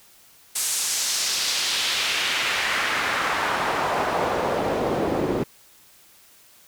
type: noise with band-pass filter sweep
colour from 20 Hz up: pink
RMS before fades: -24 dBFS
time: 0.55-5.44 s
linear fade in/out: 10 ms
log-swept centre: 8700 to 320 Hz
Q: 1.3
effects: white hiss -53 dBFS RMS until 6.67 s